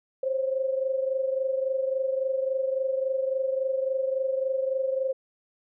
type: tone pair together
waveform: sine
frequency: 525 / 548.6 Hz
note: C5 / C#5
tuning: +6 / -18 cents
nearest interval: minor second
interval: 76 cents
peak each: -25 / -31 dBFS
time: 0.23-5.13 s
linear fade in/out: 5 ms
effects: none